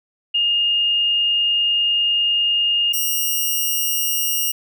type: tone pair in turn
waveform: sine / 5% pulse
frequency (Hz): 2835 / 2850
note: F7 / F7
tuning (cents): +25 / +34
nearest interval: unison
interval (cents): 9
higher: second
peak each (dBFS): -15 / -9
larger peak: second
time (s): 0.34-2.93 / 2.93-4.52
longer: first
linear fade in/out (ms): 10
effects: none